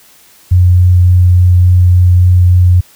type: tone with vibrato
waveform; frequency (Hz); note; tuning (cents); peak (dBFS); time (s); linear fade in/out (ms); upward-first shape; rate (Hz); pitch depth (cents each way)
sine; 89.8; F2; +49; -3; 0.51-2.81; 10; sine; 3.5; 8
effects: white hiss -43 dBFS RMS until 2.95 s